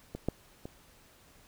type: clicks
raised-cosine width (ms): 2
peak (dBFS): -24 / -15 / -27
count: 3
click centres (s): 0.15 / 0.286 / 0.655
effects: pink hiss -60 dBFS RMS until 1.47 s